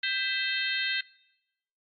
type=harmonic tone with a mistuned harmonic; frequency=526 Hz; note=C5; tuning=9 cents sharp; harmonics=3 / 4 / 5 / 6 / 7 / 8; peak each=-32 / -33 / -34 / -35 / -35 / -36 dBFS; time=0.03-1.01 s; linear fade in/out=5 ms; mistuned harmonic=4; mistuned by=-88 cents; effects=noise-tail reverb RT60 0.9 s tail -23 dB re dry + AAC 32 kbps